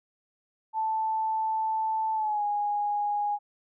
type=tone with pitch glide; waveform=sine; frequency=880 to 825.8 Hz; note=A5 to G#5; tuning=0 to -10 cents; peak=-25 dBFS; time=0.73-3.39 s; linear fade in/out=50 ms; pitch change=-110 cents; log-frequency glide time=2.14-2.43 s; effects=none